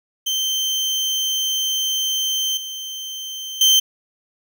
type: tone with level steps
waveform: 30% pulse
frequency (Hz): 3115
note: G7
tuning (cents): -12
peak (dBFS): -16 / -25 / -8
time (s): 0.26-3.8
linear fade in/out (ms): 10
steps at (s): 2.57 / 3.61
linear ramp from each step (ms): 2
effects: none